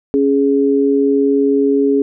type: tone pair together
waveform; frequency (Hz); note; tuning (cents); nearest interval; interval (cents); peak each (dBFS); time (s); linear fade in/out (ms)
sine; 277.2 / 416.3; C#4 / G#4; 0 / +4; perfect fifth; 704; -13; 0.14-2.02; 0
effects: none